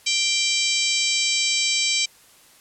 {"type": "harmonic tone with a mistuned harmonic", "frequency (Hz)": 784, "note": "G5", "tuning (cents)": 0, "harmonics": [3, 4, 5, 6, 7, 8, 9, 10], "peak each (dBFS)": [-25, -26, -27, -28, -28, -29, -30, -30], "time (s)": [0.06, 2.06], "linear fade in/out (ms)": 10, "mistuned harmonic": 9, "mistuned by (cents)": 35, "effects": ["white hiss -52 dBFS RMS until 2.6 s", "low-pass 12000 Hz 12 dB/octave"]}